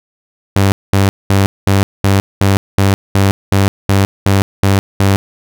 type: tone bursts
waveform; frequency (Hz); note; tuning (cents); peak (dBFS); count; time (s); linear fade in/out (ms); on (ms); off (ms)
sawtooth; 98; G2; 0; -4; 13; 0.56-5.16; 0; 160; 210
effects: none